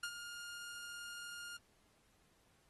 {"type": "tone with ADSR envelope", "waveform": "sawtooth", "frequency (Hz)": 1414, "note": "F6", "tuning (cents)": 21, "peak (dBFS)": -34, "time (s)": [0.03, 1.57], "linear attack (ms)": 5, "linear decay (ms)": 64, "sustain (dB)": -9, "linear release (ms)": 5, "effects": ["pink hiss -73 dBFS RMS until 2.69 s", "AAC 32 kbps"]}